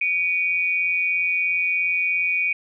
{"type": "tone pair together", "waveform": "sine", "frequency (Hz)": [2283, 2460], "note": ["D7", "D#7"], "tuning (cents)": [-50, -20], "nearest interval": "minor second", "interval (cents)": 130, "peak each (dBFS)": [-23, -21], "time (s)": [0.01, 2.53], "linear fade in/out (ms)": 5, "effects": []}